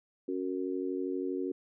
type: chord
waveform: sine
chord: F# major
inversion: second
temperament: just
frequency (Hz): 277.5 / 370 / 462.5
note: C#4 / F#4 / A#4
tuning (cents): +2 / 0 / -14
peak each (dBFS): -35 / -34 / -40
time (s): 0.28-1.52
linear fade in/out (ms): 5
effects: none